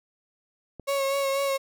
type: click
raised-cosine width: 2 ms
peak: -26 dBFS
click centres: 0.797 s
type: tone with vibrato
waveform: 35% pulse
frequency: 550 Hz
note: C#5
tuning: 14 cents flat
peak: -22 dBFS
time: 0.87-1.58 s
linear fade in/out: 20 ms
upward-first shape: sine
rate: 4.1 Hz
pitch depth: 25 cents each way
effects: none